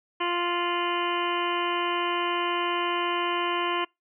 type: harmonic tone with a mistuned harmonic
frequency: 349.2 Hz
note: F4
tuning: in tune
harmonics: 1 / 2 / 3 / 4 / 5 / 6 / 7 / 8 / 9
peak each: -30 / -35 / -28 / -38 / -37 / -37 / -37 / -37 / -35 dBFS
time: 0.2-3.85 s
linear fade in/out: 10 ms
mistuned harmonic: 9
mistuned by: -64 cents
effects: noise-tail reverb RT60 0.2 s tail -26 dB re dry